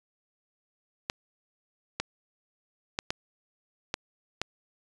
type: clicks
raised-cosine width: 0.2 ms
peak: -11 dBFS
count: 6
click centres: 1.099 / 2 / 2.989 / 3.105 / 3.941 / 4.416 s
effects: resampled to 22050 Hz